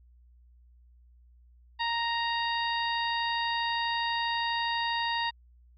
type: harmonic tone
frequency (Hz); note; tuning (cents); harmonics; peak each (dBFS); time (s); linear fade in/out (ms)
932.3; A#5; 0; 1 / 2 / 3 / 4 / 5; -30 / -33 / -37 / -36 / -40; 1.79-5.31; 20
effects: added 60 Hz sine -55 dBFS peak until 5.77 s